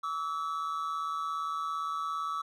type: tone pair together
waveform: triangle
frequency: 1144.5 / 1302 Hz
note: D6 / E6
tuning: -45 / -22 cents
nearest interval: major second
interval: 223 cents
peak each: -33 / -32 dBFS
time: 0.03-2.42 s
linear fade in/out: 10 ms
effects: none